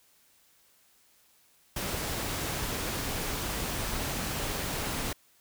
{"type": "noise", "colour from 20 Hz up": "pink", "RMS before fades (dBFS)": -33, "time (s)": [1.76, 5.13], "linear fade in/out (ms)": 5, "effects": ["white hiss -64 dBFS RMS until 5.4 s"]}